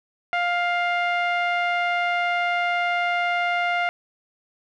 sawtooth tone with low-pass filter, 702 Hz, F5, 9 cents sharp, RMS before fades -23 dBFS, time 0.33-3.89 s, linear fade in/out 0 ms, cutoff 2200 Hz, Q 2.3, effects none

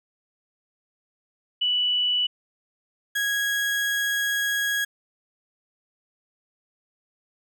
sine / 35% pulse tone pair in turn, 2960 / 1652.6 Hz, F#7 / G#6, 0 / -9 cents, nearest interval minor seventh, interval 1009 cents, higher first, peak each -20 / -21 dBFS, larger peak first, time 1.61-2.27 / 3.15-4.85 s, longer second, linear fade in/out 10 ms, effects none

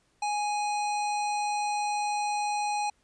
harmonic tone, 831 Hz, G#5, 1 cent sharp, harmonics 1 / 3 / 5 / 7 / 9 / 10, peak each -27 / -37 / -41 / -44 / -46 / -47 dBFS, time 0.22-2.9 s, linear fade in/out 5 ms, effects pink hiss -69 dBFS RMS until 3.03 s + resampled to 22050 Hz

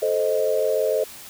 sine chord, A diminished, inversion none, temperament equal with one note detuned, 436.7 / 523.3 / 622.3 Hz, A4 / C5 / Eb5, -13 / 0 / 0 cents, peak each -23 dBFS, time 0.02-1.04 s, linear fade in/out 5 ms, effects white hiss -41 dBFS RMS until 1.29 s

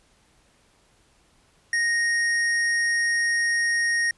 sine tone with hard clipping, 1864.7 Hz, A#6, in tune, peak -22 dBFS, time 1.73-4.11 s, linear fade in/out 2 ms, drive 14 dB, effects pink hiss -61 dBFS RMS until 4.17 s + resampled to 24000 Hz

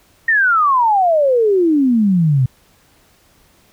sine exponential sweep, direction down, 1876 to 123.47 Hz, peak -10 dBFS, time 0.28-2.46 s, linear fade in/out 5 ms, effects pink hiss -53 dBFS RMS until 3.72 s

